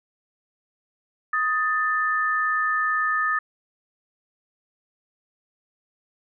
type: tone pair together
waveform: sine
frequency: 1251.1 / 1771 Hz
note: D#6 / A6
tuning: +9 / +11 cents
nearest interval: tritone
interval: 602 cents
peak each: -23 dBFS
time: 1.33-3.39 s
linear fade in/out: 5 ms
effects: none